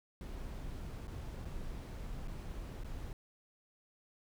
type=noise with dropouts; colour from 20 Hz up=brown; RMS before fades=-43 dBFS; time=0.21-3.13 s; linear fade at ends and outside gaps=1 ms; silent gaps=1.072-1.079 / 1.449-1.453 / 2.275-2.281 / 2.836-2.845 s; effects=none